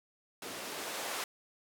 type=noise with band-pass filter sweep; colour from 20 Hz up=blue; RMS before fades=-40 dBFS; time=0.42-1.24 s; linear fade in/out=2 ms; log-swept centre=250 to 600 Hz; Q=0.8; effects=none